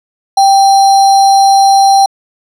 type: tone with sample-and-hold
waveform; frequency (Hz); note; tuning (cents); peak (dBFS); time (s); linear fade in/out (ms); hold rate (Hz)
sine; 784; G5; 0; -3; 0.37-2.06; 5; 4900
effects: low-pass 9000 Hz 12 dB/octave